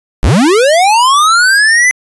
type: linear sweep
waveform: square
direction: up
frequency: 31.98 to 2043 Hz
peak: -6 dBFS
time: 0.23-1.91 s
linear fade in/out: 0 ms
effects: resampled to 24000 Hz